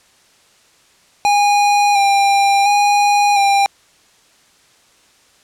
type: tone with vibrato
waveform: square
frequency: 808 Hz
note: G#5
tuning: 48 cents flat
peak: -11 dBFS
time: 1.25-3.66 s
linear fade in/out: 0 ms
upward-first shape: square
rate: 0.71 Hz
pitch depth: 23 cents each way
effects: white hiss -52 dBFS RMS until 5.43 s + low-pass 8000 Hz 12 dB/octave